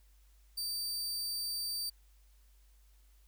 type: tone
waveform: sawtooth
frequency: 4642 Hz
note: D8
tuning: 21 cents flat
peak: -32 dBFS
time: 0.57-1.9 s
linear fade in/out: 10 ms
effects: added 50 Hz sine -60 dBFS peak until 3.27 s + white hiss -72 dBFS RMS until 3.27 s